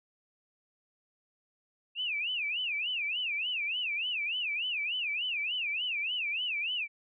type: tone with vibrato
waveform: sine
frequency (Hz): 2637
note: E7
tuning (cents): 0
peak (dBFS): -30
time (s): 1.95-6.88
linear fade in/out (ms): 50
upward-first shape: sine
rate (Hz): 3.4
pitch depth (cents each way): 240
effects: none